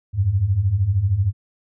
sine beating tone pair, 88.4 / 101.4 Hz, F2 / G#2, +22 / -41 cents, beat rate 13 Hz, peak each -22 / -17 dBFS, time 0.13-1.33 s, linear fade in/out 50 ms, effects none

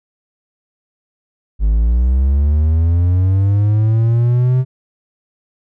triangle linear sweep, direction up, 50 to 130 Hz, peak -8 dBFS, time 1.59-4.65 s, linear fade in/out 50 ms, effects none

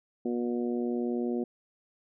harmonic tone, 120.4 Hz, B2, 44 cents flat, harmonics 2 / 3 / 4 / 5 / 6, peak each -30 / -32 / -38 / -44 / -45 dBFS, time 0.25-1.44 s, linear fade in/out 5 ms, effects none

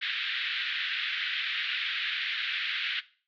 white band-pass noise, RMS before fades -32 dBFS, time 0.01-3.01 s, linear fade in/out 20 ms, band 1500 to 3700 Hz, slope 48 dB/octave, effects noise-tail reverb RT60 0.4 s tail -18 dB re dry

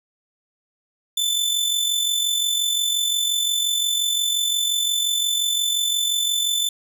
sawtooth tone with amplitude modulation, 3520 Hz, A7, in tune, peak -14 dBFS, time 1.17-6.69 s, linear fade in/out 5 ms, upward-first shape sine, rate 45.7 Hz, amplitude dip 50%, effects none

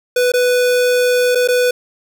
square tone with dropouts, 495.1 Hz, B4, 4 cents sharp, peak -12 dBFS, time 0.16-1.71 s, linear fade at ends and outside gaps 5 ms, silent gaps 0.32-0.337 / 1.35-1.354 / 1.476-1.485 s, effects none

